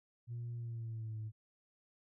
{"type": "tone with pitch glide", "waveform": "sine", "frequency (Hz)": [118.8, 108.94], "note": ["A#2", "A2"], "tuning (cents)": [33, -17], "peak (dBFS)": -38, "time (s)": [0.27, 1.32], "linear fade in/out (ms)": 50, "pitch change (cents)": -150, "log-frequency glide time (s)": [0.55, 1.18], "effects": ["tanh soft clip ceiling -37 dBFS"]}